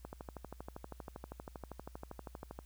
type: click train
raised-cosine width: 1 ms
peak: -30 dBFS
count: 33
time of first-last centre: 0.05-2.59 s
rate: 12.6 Hz
effects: added 60 Hz sine -53 dBFS peak until 2.65 s + white hiss -68 dBFS RMS until 2.65 s